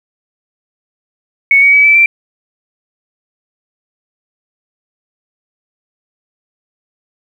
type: tone with pitch steps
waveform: sine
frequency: 2217 / 2249 / 2282 / 2315 / 2349 Hz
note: C#7 / C#7 / C#7 / D7 / D7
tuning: 0 / +24 / +50 / -25 / 0 cents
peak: -4 dBFS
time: 1.51-2.06 s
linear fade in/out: 2 ms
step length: 110 ms
effects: 7-bit